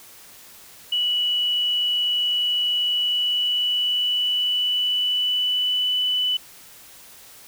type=tone with pitch glide; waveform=sine; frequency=2944 to 2990 Hz; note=F#7 to F#7; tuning=-9 to +17 cents; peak=-19 dBFS; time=0.92-6.37 s; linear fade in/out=5 ms; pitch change=+26 cents; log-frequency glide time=2.79-6.05 s; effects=white hiss -46 dBFS RMS until 7.47 s